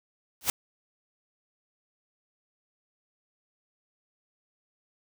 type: noise with exponential growth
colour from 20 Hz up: white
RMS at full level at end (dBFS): -20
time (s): 0.41-0.5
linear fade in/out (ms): 1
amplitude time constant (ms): 19
effects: none